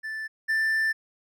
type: tone pair in turn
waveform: triangle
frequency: 1760 / 1773.3 Hz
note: A6 / A6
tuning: 0 / +13 cents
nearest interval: unison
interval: 13 cents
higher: second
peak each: -29 / -20 dBFS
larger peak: second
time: 0.03-0.28 / 0.48-0.93 s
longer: second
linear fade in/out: 20 ms
effects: none